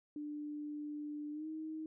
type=tone with pitch glide; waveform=sine; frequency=296.8 to 314.4 Hz; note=D4 to D#4; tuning=+18 to +18 cents; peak=-40 dBFS; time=0.16-1.86 s; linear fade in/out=2 ms; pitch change=+100 cents; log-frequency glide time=1.32-1.47 s; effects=none